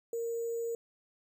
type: tone with sample-and-hold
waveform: sine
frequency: 463.3 Hz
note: A#4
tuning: 11 cents flat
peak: -32 dBFS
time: 0.13-0.75 s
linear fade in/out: 2 ms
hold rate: 7350 Hz
effects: none